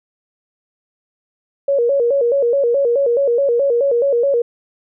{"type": "tone with vibrato", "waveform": "sine", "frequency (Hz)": 514, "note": "C5", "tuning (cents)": -31, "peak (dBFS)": -12, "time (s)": [1.68, 4.42], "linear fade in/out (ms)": 5, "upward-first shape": "square", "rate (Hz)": 4.7, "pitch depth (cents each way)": 140, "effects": []}